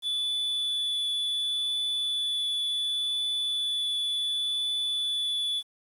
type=tone with vibrato; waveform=triangle; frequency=3462 Hz; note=A7; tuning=29 cents flat; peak=-25 dBFS; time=0.02-5.63 s; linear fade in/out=50 ms; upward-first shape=triangle; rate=0.69 Hz; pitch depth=8 cents each way; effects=resampled to 32000 Hz + 9-bit